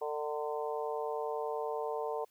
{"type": "harmonic tone with a mistuned harmonic", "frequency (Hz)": 150, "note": "D3", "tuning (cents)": 37, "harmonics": [3, 4, 5, 6, 7], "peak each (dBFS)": [-36, -40, -41, -42, -44], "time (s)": [0.01, 2.25], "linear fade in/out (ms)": 10, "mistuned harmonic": 7, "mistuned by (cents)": -33, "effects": ["white hiss -71 dBFS RMS until 2.3 s"]}